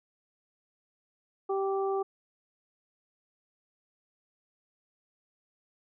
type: harmonic tone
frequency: 389.7 Hz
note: G4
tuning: 10 cents flat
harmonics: 1 / 2 / 3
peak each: -28 / -34 / -38 dBFS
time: 1.49-2.03 s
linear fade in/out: 10 ms
effects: none